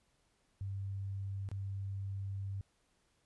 sine tone with dropouts, 98 Hz, G2, in tune, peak -37 dBFS, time 0.61-2.61 s, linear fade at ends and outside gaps 0 ms, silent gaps 1.489-1.515 s, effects pink hiss -75 dBFS RMS until 3.25 s + resampled to 24000 Hz

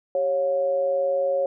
sine tone with amplitude modulation, 550 Hz, C#5, 14 cents flat, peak -17 dBFS, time 0.15-1.46 s, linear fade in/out 2 ms, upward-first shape sine, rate 159 Hz, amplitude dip 60%, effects none

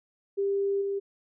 sine tone with level steps, 397 Hz, G4, 22 cents sharp, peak -24 / -27 dBFS, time 0.37-1 s, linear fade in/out 20 ms, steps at 0.81 s, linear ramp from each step 10 ms, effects none

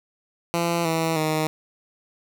10% pulse tone with pitch steps, 170 / 162.89 / 156.07 Hz, F3 / E3 / D#3, -46 / -20 / +6 cents, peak -13 dBFS, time 0.54-1.47 s, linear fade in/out 0 ms, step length 310 ms, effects none

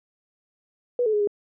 sine tone with pitch steps, 488.7 / 432.8 / 417.2 / 410.2 Hz, B4 / A4 / G#4 / G#4, -18 / -29 / +8 / -21 cents, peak -19 dBFS, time 0.99-1.274 s, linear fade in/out 2 ms, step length 71 ms, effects none

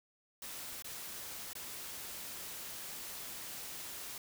white noise with dropouts, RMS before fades -45 dBFS, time 0.42-4.18 s, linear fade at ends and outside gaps 2 ms, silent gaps 0.823-0.844 / 1.532-1.552 s, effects none

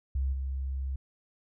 sine tone with level steps, 66.8 Hz, C2, 36 cents sharp, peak -26 / -30 dBFS, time 0.15-0.96 s, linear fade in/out 5 ms, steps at 0.32 s, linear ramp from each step 20 ms, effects none

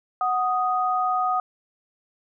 sine tone pair together, 740 / 1244.5 Hz, F#5 / D#6, 0 / 0 cents, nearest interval major sixth, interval 900 cents, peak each -23 dBFS, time 0.21-1.4 s, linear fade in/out 2 ms, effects none

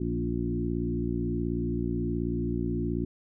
harmonic tone with a mistuned harmonic, 58.6 Hz, A#1, 10 cents sharp, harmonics 1 / 2 / 3 / 4 / 5 / 6, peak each -34 / -34 / -34 / -34 / -34 / -34 dBFS, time 0-3.05 s, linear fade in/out 5 ms, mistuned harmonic 5, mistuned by -16 cents, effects none

